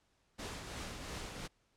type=noise with tremolo; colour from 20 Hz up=pink; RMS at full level=-42 dBFS; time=0.38-1.48 s; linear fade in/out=20 ms; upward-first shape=triangle; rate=2.9 Hz; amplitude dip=45%; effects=pink hiss -75 dBFS RMS until 1.76 s + low-pass 8000 Hz 12 dB/octave